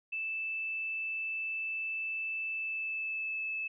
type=tone with pitch glide; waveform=sine; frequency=2637 to 2613 Hz; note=E7 to E7; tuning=0 to -16 cents; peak=-33 dBFS; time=0.12-3.68 s; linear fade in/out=10 ms; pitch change=-16 cents; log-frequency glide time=2.5-3.42 s; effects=none